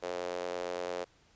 sawtooth tone with high-pass filter, 88.8 Hz, F2, 29 cents sharp, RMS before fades -37 dBFS, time 0.02-1.05 s, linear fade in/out 20 ms, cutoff 500 Hz, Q 3.4, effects pink hiss -65 dBFS RMS until 1.35 s + resampled to 16000 Hz

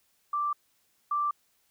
sine tone pair in turn, 1174.7 / 1174.7 Hz, D6 / D6, 0 / 0 cents, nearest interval unison, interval 0 cents, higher neither, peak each -26 / -25 dBFS, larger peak second, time 0.33-0.53 / 1.11-1.31 s, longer neither, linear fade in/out 5 ms, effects white hiss -70 dBFS RMS until 1.7 s

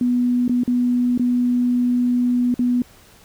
sine tone with dropouts, 245.6 Hz, B3, 9 cents flat, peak -15 dBFS, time 0.01-2.82 s, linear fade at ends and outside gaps 2 ms, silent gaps 0.48-0.494 / 0.635-0.677 / 1.177-1.195 / 2.542-2.592 s, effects pink hiss -49 dBFS RMS until 3.24 s

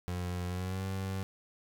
30% pulse tone with pitch glide, 89.4 to 95.82 Hz, F2 to G2, +41 to -39 cents, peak -31 dBFS, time 0.08-1.23 s, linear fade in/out 0 ms, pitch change +120 cents, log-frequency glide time 0.48-0.83 s, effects none

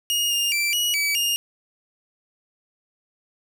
sawtooth tone with pitch steps, 2863 / 2818 / 2342 / 2909 / 2291 / 2833 Hz, F7 / F7 / D7 / F#7 / D7 / F7, +42 / +15 / -5 / -30 / -44 / +24 cents, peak -17 dBFS, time 0.1-1.36 s, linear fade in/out 0 ms, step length 210 ms, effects none

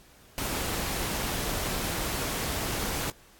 pink noise, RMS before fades -31 dBFS, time 0.38-3.1 s, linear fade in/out 0 ms, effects pink hiss -56 dBFS RMS until 3.39 s + AAC 64 kbps

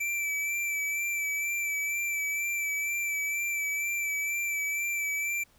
square tone with vibrato, 2325 Hz, D7, 18 cents flat, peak -29 dBFS, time 0-5.44 s, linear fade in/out 10 ms, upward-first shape sine, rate 2.1 Hz, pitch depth 27 cents each way, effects pink hiss -63 dBFS RMS until 5.58 s

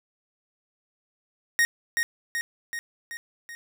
45% pulse tone with echo, 1864.7 Hz, A#6, in tune, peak -18 dBFS, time 1.59-1.65 s, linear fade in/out 0 ms, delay 380 ms, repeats 5, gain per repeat -4 dB, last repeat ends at 3.55 s, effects none

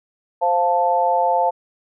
sine chord, F major, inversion second, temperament equal, 523.3 / 698.5 / 880 Hz, C5 / F5 / A5, 0 / 0 / 0 cents, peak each -21 / -19 / -18 dBFS, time 0.41-1.51 s, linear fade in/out 20 ms, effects none

